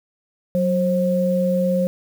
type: tone pair together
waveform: sine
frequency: 184.78 / 533 Hz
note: F#3 / C5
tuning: -2 / +32 cents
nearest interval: octave + tritone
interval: 1834 cents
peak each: -19 dBFS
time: 0.55-1.87 s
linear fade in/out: 0 ms
effects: 7-bit